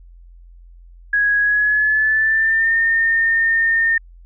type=tone with pitch glide; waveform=sine; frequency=1661.2 to 1822 Hz; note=G#6 to A#6; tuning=0 to -40 cents; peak=-13 dBFS; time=1.13-3.98 s; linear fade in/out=5 ms; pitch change=+160 cents; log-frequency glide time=1.4-2.75 s; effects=added 43 Hz sine -40 dBFS peak until 4.25 s